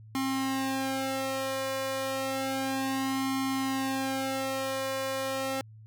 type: tone with flanger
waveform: sawtooth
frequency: 267 Hz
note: C4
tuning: 35 cents sharp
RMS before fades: -31 dBFS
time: 0.15-5.61 s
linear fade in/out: 0 ms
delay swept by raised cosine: 0.94 to 1.72 ms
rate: 0.31 Hz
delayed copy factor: +0.95
effects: added 109 Hz sine -47 dBFS peak until 5.86 s